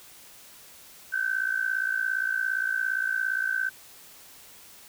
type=tone with amplitude modulation; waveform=sine; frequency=1539 Hz; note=G6; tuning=32 cents flat; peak=-21 dBFS; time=1.12-3.7 s; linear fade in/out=20 ms; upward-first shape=sine; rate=57.4 Hz; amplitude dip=80%; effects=white hiss -50 dBFS RMS until 4.88 s